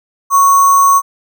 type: tone with sample-and-hold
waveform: sine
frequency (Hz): 1108.7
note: C#6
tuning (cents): 0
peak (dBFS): -5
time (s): 0.3-1.02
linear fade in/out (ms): 50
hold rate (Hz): 7350
effects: none